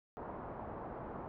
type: low-pass noise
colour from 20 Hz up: white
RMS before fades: -45 dBFS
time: 0.17-1.28 s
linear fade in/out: 0 ms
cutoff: 1000 Hz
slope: 24 dB/octave
effects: none